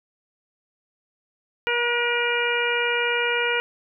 harmonic tone with a mistuned harmonic, 476.8 Hz, A#4, 39 cents sharp, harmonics 1 / 2 / 3 / 4 / 5 / 6, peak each -26 / -30 / -26 / -30 / -26 / -29 dBFS, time 1.67-3.6 s, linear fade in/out 0 ms, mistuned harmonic 3, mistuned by +17 cents, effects none

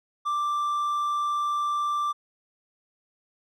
triangle tone, 1177 Hz, D6, 3 cents sharp, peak -22 dBFS, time 0.25-2.13 s, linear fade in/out 20 ms, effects none

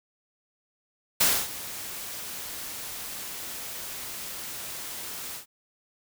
white noise with ADSR envelope, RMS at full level -20 dBFS, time 1.2-5.46 s, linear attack 10 ms, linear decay 260 ms, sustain -17 dB, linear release 110 ms, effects none

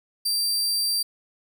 sawtooth tone, 4699 Hz, D8, in tune, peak -19 dBFS, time 0.25-1.03 s, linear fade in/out 10 ms, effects none

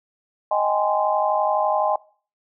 sine chord, Ab major seventh, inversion second, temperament just, 623 / 778.7 / 830.6 / 1038.3 Hz, Eb5 / G5 / Ab5 / C6, +2 / -12 / 0 / -14 cents, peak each -22 / -25 / -22 / -25 dBFS, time 0.51-1.96 s, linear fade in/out 5 ms, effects noise-tail reverb RT60 0.4 s tail -20 dB re dry

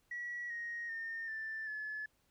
sine tone with pitch steps, 1930 / 1875.1 / 1821.7 / 1769.8 / 1719.4 Hz, B6 / A#6 / A#6 / A6 / A6, -40 / +10 / -40 / +10 / -40 cents, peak -38 dBFS, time 0.11-2.06 s, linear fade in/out 5 ms, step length 390 ms, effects tanh soft clip ceiling -34 dBFS + pink hiss -75 dBFS RMS until 2.3 s

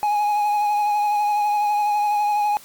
triangle tone with vibrato, 832 Hz, G#5, 3 cents sharp, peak -15 dBFS, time 0.03-2.57 s, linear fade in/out 0 ms, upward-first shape triangle, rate 12 Hz, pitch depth 28 cents each way, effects white hiss -45 dBFS RMS until 2.64 s + MP3 96 kbps

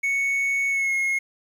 triangle tone with pitch glide, 2217 to 2160 Hz, C#7 to C#7, 0 to -45 cents, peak -19 dBFS, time 0.03-1.19 s, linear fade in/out 10 ms, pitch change -45 cents, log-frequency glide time 0.69-0.93 s, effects 9-bit

